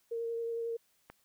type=tone with vibrato; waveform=sine; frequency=462.3 Hz; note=A#4; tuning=14 cents flat; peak=-33 dBFS; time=0.11-0.77 s; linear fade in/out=10 ms; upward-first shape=sine; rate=11 Hz; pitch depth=13 cents each way
type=click; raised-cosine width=0.5 ms; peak=-32 dBFS; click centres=1.1 s
effects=white hiss -72 dBFS RMS until 1.24 s